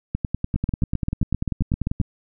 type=two click trains; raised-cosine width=5 ms; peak=-10 / -10 dBFS; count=12 / 20; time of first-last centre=0.56-2.002 / 0.15-2.013 s; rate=7.63 / 10.2 Hz; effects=none